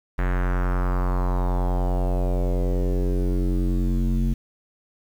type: tone with low-pass filter sweep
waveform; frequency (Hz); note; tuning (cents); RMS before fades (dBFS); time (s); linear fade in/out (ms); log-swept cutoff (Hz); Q
square; 45.24; F#1; -38; -22; 0.18-4.34; 10; 1800 to 220; 2.7
effects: 8-bit